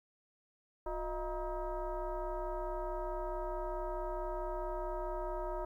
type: tone with frequency modulation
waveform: sine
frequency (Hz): 293.7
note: D4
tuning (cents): 0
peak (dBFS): -35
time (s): 0.86-5.65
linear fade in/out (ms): 5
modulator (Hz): 326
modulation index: 2.4
effects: 12-bit